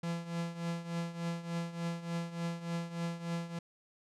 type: tone with tremolo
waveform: 45% pulse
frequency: 169.3 Hz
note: E3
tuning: 46 cents sharp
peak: -32 dBFS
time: 0.03-3.59 s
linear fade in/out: 5 ms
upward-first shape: triangle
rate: 3.4 Hz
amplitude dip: 80%
effects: low-pass 8000 Hz 12 dB/octave